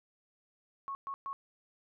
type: tone bursts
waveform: sine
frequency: 1100 Hz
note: C#6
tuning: 14 cents flat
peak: -36 dBFS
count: 3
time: 0.88-1.33 s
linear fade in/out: 0 ms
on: 70 ms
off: 120 ms
effects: none